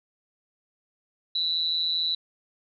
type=tone with amplitude modulation; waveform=sine; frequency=3951 Hz; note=B7; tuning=in tune; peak=-20 dBFS; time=1.35-2.15 s; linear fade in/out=5 ms; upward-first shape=sine; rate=165 Hz; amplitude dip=75%; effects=none